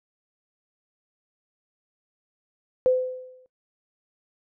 sine tone with exponential decay, 510 Hz, C5, 44 cents flat, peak -14 dBFS, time 2.86-3.46 s, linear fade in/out 0 ms, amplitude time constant 130 ms, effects noise-tail reverb RT60 0.1 s tail -20 dB re dry

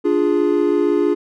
triangle chord, D diminished, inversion none, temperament equal, 293.7 / 349.2 / 415.3 Hz, D4 / F4 / Ab4, 0 / 0 / 0 cents, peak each -17 / -16 / -16 dBFS, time 0.04-1.15 s, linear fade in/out 20 ms, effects none

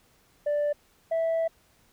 sine tone pair in turn, 587.3 / 656.3 Hz, D5 / E5, 0 / -8 cents, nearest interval major second, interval 192 cents, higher second, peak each -21 dBFS, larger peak neither, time 0.46-0.73 / 1.11-1.48 s, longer second, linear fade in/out 10 ms, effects tanh soft clip ceiling -22 dBFS + pink hiss -63 dBFS RMS until 1.92 s

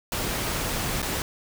pink noise with dropouts, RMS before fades -28 dBFS, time 0.12-1.22 s, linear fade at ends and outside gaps 1 ms, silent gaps 1.019-1.027 s, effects none

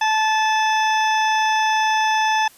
harmonic tone, 871 Hz, A5, 18 cents flat, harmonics 1 / 2 / 3 / 4 / 6 / 7, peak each -17 / -23 / -27 / -29 / -33 / -34 dBFS, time 0.01-2.48 s, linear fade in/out 5 ms, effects white hiss -49 dBFS RMS until 2.57 s + resampled to 32000 Hz

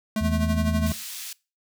square tone with tremolo, 216.8 Hz, A3, 25 cents flat, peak -22 dBFS, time 0.16-0.92 s, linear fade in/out 2 ms, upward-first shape sine, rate 12 Hz, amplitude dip 65%
harmonic tone, 81.7 Hz, E2, 15 cents flat, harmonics 1 / 2 / 3, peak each -24 / -30 / -34 dBFS, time 0.2-0.93 s, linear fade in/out 20 ms
pink high-pass noise, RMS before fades -36 dBFS, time 0.86-1.33 s, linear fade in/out 5 ms, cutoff 3400 Hz, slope 12 dB/octave
effects noise-tail reverb RT60 0.3 s tail -23 dB re dry

